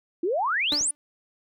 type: exponential sweep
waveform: sine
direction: up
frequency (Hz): 320 to 9956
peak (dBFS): -22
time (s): 0.23-0.91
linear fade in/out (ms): 5
type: tone with exponential decay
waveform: sawtooth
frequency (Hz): 293.7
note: D4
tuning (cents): 0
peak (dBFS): -22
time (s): 0.72-0.95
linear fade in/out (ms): 0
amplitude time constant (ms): 48
type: clicks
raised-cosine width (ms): 2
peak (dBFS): -28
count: 2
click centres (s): 0.731 / 0.811
effects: none